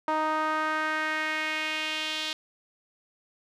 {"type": "tone with band-pass filter sweep", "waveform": "sawtooth", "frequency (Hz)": 311.1, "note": "D#4", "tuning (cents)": 0, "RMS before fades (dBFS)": -29, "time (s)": [0.08, 2.33], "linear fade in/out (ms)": 2, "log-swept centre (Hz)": [980, 3600], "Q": 2.4, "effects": []}